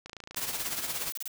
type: click train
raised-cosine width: 0.2 ms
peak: -25 dBFS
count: 13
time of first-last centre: 0.06-0.489 s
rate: 28 Hz
type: noise with tremolo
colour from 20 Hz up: white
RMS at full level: -31 dBFS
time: 0.36-1.11 s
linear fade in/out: 10 ms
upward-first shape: triangle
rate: 17 Hz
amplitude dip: 65%
type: noise bursts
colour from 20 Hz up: blue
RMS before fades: -37 dBFS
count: 4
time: 1.1-1.278 s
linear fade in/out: 0 ms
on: 22 ms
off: 30 ms
effects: none